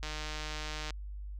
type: click train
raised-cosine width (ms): 0.2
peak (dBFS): -22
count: 135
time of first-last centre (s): 0.03-0.906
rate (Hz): 153
effects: added 50 Hz sine -39 dBFS peak until 1.39 s